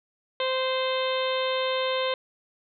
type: harmonic tone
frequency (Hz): 520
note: C5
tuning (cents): -11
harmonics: 1 / 2 / 3 / 4 / 5 / 6 / 7 / 8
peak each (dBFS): -26 / -31 / -38 / -36 / -38 / -35 / -34 / -42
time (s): 0.4-2.14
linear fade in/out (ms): 2
effects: none